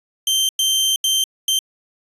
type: tone bursts at uneven times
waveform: sawtooth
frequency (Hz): 3131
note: G7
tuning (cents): -3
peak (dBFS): -12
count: 4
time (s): 0.27-0.49 / 0.59-0.96 / 1.04-1.24 / 1.48-1.59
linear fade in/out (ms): 2
effects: resampled to 32000 Hz